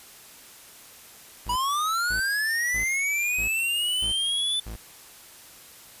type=tone bursts; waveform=40% pulse; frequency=55 Hz; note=A1; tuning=in tune; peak=-33 dBFS; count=6; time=1.46-4.76 s; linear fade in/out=5 ms; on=100 ms; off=540 ms
type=linear sweep; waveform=square; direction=up; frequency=960 to 3520 Hz; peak=-24 dBFS; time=1.49-4.6 s; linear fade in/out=5 ms
effects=white hiss -48 dBFS RMS until 6 s + resampled to 32000 Hz